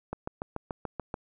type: click train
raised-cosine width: 1 ms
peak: -19 dBFS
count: 8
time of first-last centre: 0.13-1.142 s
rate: 6.92 Hz
effects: none